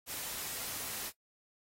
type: noise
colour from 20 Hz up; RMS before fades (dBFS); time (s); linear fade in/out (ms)
white; -40; 0.06-1.12; 50
effects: noise-tail reverb RT60 0.1 s tail -17 dB re dry + AAC 48 kbps